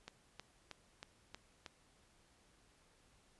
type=click train; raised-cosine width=0.2 ms; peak=-30 dBFS; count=6; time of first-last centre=0.08-1.662 s; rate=3.16 Hz; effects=pink hiss -70 dBFS RMS until 3.39 s + resampled to 24000 Hz